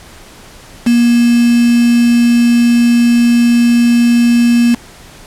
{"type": "tone with quantisation", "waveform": "sine", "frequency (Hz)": 237.5, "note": "A#3", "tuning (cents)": 33, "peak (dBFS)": -6, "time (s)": [0.86, 4.75], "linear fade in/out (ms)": 10, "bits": 3, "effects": ["pink hiss -37 dBFS RMS until 5.26 s", "low-pass 11000 Hz 12 dB/octave"]}